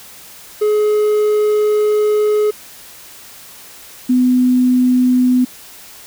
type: tone pair in turn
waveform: triangle / sine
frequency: 422.6 / 251.3 Hz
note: G#4 / B3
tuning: +30 / +30 cents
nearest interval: major sixth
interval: 900 cents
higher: first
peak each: -9 dBFS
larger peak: neither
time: 0.61-2.51 / 4.09-5.45 s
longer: first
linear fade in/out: 10 ms
effects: white hiss -38 dBFS RMS until 6.06 s